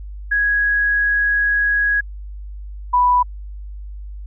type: tone pair in turn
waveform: sine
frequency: 1661.2 / 987.8 Hz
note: G#6 / B5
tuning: 0 / 0 cents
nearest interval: major sixth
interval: 900 cents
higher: first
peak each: -14 / -11 dBFS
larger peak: second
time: 0.31-2.01 / 2.93-3.23 s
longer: first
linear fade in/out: 10 ms
effects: added 50 Hz sine -29 dBFS peak until 4.26 s